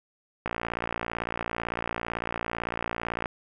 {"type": "click train", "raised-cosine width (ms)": 0.5, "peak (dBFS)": -14, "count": 163, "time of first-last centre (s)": [0.46, 3.258], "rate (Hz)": 57.9, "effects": []}